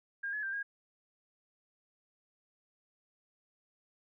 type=tone with pitch steps; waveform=sine; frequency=1613 / 1701 / 1577 / 1631 Hz; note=G6 / G#6 / G6 / G#6; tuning=+49 / +41 / +10 / -32 cents; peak=-34 dBFS; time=0.23-0.63 s; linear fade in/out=10 ms; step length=100 ms; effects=none